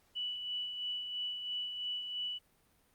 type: tone with tremolo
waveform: sine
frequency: 2960 Hz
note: F#7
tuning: in tune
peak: -34 dBFS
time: 0.15-2.39 s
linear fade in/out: 20 ms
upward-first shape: sine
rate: 3 Hz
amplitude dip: 45%
effects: pink hiss -70 dBFS RMS until 2.94 s + Opus 48 kbps